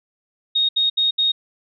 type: tone bursts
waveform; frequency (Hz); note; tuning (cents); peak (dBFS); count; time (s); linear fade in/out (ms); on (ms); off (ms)
sine; 3729; A#7; 0; -15; 4; 0.55-1.32; 10; 140; 70
effects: none